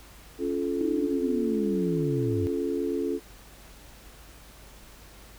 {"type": "chord", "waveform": "sine", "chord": "Db augmented", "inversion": "none", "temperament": "just", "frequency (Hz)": [277.2, 346.5, 433.1], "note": ["Db4", "F4", "A4"], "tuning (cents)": [0, -14, -27], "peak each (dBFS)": -30, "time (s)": [0.38, 3.2], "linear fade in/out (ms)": 50}
{"type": "linear sweep", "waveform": "sine", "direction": "down", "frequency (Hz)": [324.7, 90], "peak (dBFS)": -27, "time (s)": [0.81, 2.47], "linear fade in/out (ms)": 0}
{"effects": ["added 50 Hz sine -51 dBFS peak until 5.38 s", "pink hiss -51 dBFS RMS until 5.38 s"]}